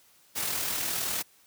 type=noise with amplitude modulation; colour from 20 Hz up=white; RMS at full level=-29 dBFS; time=0.35-1.23 s; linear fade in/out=20 ms; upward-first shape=sine; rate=39.7 Hz; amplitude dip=40%; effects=white hiss -61 dBFS RMS until 1.46 s + high-pass 60 Hz 12 dB/octave